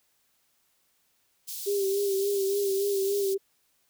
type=high-pass noise; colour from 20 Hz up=white; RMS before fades=-37 dBFS; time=1.47-3.35 s; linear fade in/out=20 ms; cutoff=3700 Hz; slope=24 dB/octave
type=tone with vibrato; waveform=sine; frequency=396 Hz; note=G4; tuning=18 cents sharp; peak=-24 dBFS; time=1.66-3.38 s; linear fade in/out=20 ms; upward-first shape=sine; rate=3.5 Hz; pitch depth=44 cents each way
effects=white hiss -70 dBFS RMS until 3.89 s